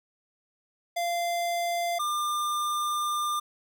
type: tone pair in turn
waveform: square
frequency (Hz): 691 / 1198.4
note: F5 / D6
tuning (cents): -19 / +35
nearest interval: minor seventh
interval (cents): 954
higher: second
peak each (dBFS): -27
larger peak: neither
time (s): 0.96-1.99 / 1.99-3.4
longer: second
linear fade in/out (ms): 10
effects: none